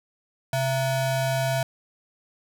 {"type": "ring-modulated tone", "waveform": "square", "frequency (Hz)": 400, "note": "G4", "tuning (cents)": 35, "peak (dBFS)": -20, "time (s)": [0.53, 1.63], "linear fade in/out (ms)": 2, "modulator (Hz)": 269, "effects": []}